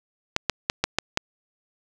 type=clicks; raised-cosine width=0.2 ms; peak=-3 dBFS; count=6; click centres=0.364 / 0.497 / 0.699 / 0.84 / 0.986 / 1.174 s; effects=none